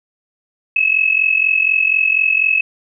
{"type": "tone with amplitude modulation", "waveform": "sine", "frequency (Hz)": 2585, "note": "E7", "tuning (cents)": -34, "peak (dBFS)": -8, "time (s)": [0.76, 2.61], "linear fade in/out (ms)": 5, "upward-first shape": "sine", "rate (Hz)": 44.1, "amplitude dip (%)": 80, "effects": []}